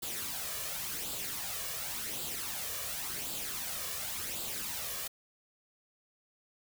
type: noise with flanger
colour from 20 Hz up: white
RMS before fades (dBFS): -38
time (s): 0.02-5.08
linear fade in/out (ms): 10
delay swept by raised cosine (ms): 0.25 to 1.75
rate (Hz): 0.91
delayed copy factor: +0.55
effects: none